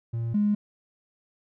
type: tone pair in turn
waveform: triangle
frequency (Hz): 115.8 / 207.4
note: A#2 / G#3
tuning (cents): -11 / -2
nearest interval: minor seventh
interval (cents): 1009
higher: second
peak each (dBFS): -24 / -16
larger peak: second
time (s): 0.13-0.34 / 0.34-0.55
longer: neither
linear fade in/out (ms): 10
effects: tanh soft clip ceiling -18 dBFS